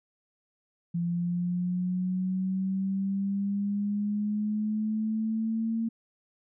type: linear sweep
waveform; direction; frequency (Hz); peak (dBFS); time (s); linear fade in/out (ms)
sine; up; 170.7 to 227.6; -26; 0.94-5.89; 10
effects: none